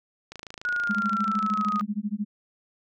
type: click train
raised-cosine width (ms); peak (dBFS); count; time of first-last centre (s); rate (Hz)
0.2; -22; 41; 0.32-1.796; 27.1
type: exponential sweep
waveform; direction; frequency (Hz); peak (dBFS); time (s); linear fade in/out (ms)
sine; down; 1458 to 1240; -24; 0.65-1.81; 0
type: tone with tremolo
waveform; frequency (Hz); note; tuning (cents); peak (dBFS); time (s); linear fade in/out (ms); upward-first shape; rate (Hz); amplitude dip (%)
sine; 207.7; G#3; 0; -23; 0.89-2.25; 10; sine; 13; 100
effects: none